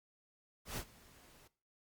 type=noise with ADSR envelope; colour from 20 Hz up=pink; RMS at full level=-40 dBFS; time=0.65-1.48 s; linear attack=120 ms; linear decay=71 ms; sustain=-22 dB; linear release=11 ms; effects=noise-tail reverb RT60 0.4 s tail -18 dB re dry + Opus 48 kbps